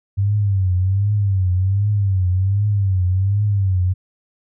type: tone with vibrato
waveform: sine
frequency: 97.2 Hz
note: G2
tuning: 14 cents flat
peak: -14 dBFS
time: 0.17-3.94 s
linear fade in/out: 20 ms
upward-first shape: triangle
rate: 1.3 Hz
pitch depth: 140 cents each way
effects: none